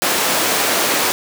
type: high-pass noise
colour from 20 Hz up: pink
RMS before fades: -17 dBFS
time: 0.02-1.12 s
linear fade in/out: 0 ms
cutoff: 360 Hz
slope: 12 dB/octave
effects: none